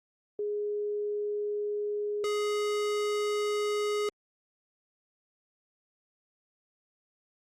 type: tone pair in turn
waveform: sine / square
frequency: 415.3 / 416.9 Hz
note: G#4 / G#4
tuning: 0 / +7 cents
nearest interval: unison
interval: 7 cents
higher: second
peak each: -29 / -28 dBFS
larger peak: second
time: 0.39-2.24 / 2.24-4.09 s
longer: neither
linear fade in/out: 2 ms
effects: low-pass 9000 Hz 12 dB/octave + Opus 32 kbps